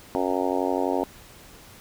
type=harmonic tone; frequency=91.9 Hz; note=F#2; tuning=11 cents flat; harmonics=3 / 4 / 5 / 6 / 7 / 8 / 9 / 10; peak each=-28 / -29 / -30 / -31 / -31 / -32 / -33 / -33 dBFS; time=0.15-1.04 s; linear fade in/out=0 ms; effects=pink hiss -48 dBFS RMS until 1.8 s